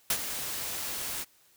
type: noise with ADSR envelope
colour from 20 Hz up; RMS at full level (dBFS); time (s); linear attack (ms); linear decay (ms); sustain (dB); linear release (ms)
white; -25; 0.1-1.25; 3; 66; -10; 31
effects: white hiss -63 dBFS RMS until 1.56 s